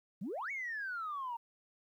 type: exponential two-way sweep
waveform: sine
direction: up then down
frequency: 165.2 to 2263 to 913 Hz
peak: -36 dBFS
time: 0.21-1.37 s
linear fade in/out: 10 ms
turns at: 0.51 s
effects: tanh soft clip ceiling -33 dBFS + 12-bit